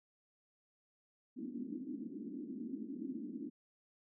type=band-pass noise; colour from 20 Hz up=white; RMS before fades=-44 dBFS; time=1.36-3.5 s; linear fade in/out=20 ms; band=220 to 300 Hz; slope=48 dB/octave; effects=none